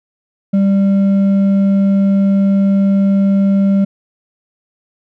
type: tone with hard clipping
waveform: sine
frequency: 196.7 Hz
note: G3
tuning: 6 cents sharp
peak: -10 dBFS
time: 0.53-3.85 s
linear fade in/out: 10 ms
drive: 4 dB
effects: none